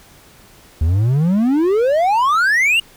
triangle exponential sweep, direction up, 74.2 to 2899 Hz, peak -10 dBFS, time 0.81-2.8 s, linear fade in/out 5 ms, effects pink hiss -46 dBFS RMS until 2.96 s

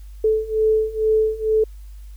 sine beating tone pair, 435.1 / 437.3 Hz, A4 / A4, -19 / -11 cents, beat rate 2.2 Hz, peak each -20 / -18 dBFS, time 0.24-1.64 s, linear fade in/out 5 ms, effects added 50 Hz sine -35 dBFS peak until 2.16 s + white hiss -58 dBFS RMS until 2.16 s

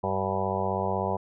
harmonic tone with a mistuned harmonic, 96 Hz, G2, 36 cents flat, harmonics 1 / 2 / 4 / 5 / 6 / 7 / 8 / 9 / 10, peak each -34 / -34 / -34 / -34 / -34 / -34 / -34 / -34 / -34 dBFS, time 0.03-1.17 s, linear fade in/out 10 ms, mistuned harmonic 10, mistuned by +38 cents, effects none

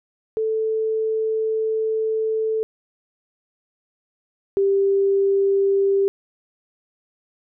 sine tone pair in turn, 440 / 393.9 Hz, A4 / G4, 0 / +8 cents, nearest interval major second, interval 192 cents, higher first, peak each -19 / -15 dBFS, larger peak second, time 0.37-2.63 / 4.57-6.08 s, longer first, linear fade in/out 0 ms, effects none

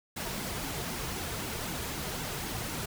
pink noise with flanger, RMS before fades -36 dBFS, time 0.16-2.86 s, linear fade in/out 10 ms, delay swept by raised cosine 1.6 to 3.8 ms, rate 3.9 Hz, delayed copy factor -0.55, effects none

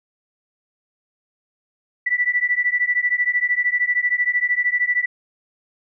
sine beating tone pair, 1960 / 1973 Hz, B6 / B6, -14 / -2 cents, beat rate 13 Hz, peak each -20 dBFS, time 2.06-5.06 s, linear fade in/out 10 ms, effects none

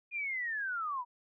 sine linear sweep, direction down, 2456 to 937 Hz, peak -33 dBFS, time 0.11-1.05 s, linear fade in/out 50 ms, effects none

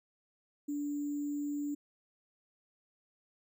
sine tone with sample-and-hold, 290.3 Hz, D4, 20 cents flat, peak -33 dBFS, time 0.68-1.75 s, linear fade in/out 10 ms, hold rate 7350 Hz, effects none

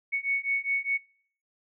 sine beating tone pair, 2217 / 2221.9 Hz, C#7 / C#7, 0 / +3 cents, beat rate 4.9 Hz, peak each -29 dBFS, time 0.12-0.98 s, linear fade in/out 20 ms, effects noise-tail reverb RT60 0.6 s tail -25 dB re dry

